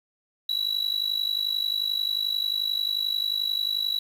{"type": "tone with amplitude modulation", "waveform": "triangle", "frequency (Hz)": 3914, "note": "B7", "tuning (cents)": -16, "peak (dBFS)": -19, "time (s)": [0.49, 3.99], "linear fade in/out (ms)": 5, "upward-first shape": "sine", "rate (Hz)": 51.3, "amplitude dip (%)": 85, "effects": ["8-bit"]}